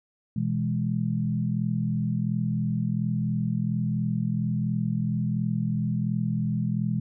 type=chord; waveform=sine; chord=E major; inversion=second; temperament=equal; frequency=123.47 / 164.81 / 207.7 Hz; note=B2 / E3 / G#3; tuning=0 / 0 / 0 cents; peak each=-28 dBFS; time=0.36-7 s; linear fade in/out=5 ms; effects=none